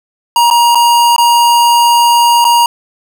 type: tone with dropouts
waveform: square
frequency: 946 Hz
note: A#5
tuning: 25 cents sharp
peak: -6 dBFS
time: 0.36-2.66 s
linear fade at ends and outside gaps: 2 ms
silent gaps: 0.502-0.51 / 0.748-0.754 / 1.163-1.181 / 2.444-2.45 s
effects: none